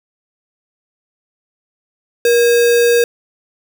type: tone with sample-and-hold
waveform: sine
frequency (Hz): 474.3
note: A#4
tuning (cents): +30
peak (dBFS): -8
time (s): 2.25-3.04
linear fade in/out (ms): 2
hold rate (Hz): 2100
effects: none